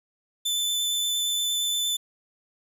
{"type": "tone with vibrato", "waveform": "sawtooth", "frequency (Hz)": 3520, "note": "A7", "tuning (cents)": 0, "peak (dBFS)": -21, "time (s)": [0.45, 1.97], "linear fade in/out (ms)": 10, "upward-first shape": "triangle", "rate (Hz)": 8.6, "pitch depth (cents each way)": 12, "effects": ["9-bit"]}